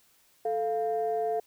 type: tone pair together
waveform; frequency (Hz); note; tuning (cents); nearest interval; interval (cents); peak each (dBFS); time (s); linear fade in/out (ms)
sine; 439.1 / 697; A4 / F5; -4 / -4; minor sixth; 800; -28; 0.45-1.4; 5
effects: tanh soft clip ceiling -20 dBFS + white hiss -64 dBFS RMS until 1.46 s